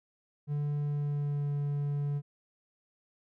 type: tone with pitch glide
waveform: triangle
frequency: 146.2 to 144.02 Hz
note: D3 to D3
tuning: -7 to -33 cents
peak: -27 dBFS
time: 0.47-2.22 s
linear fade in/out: 50 ms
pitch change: -26 cents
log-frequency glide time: 0.79-1.51 s
effects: none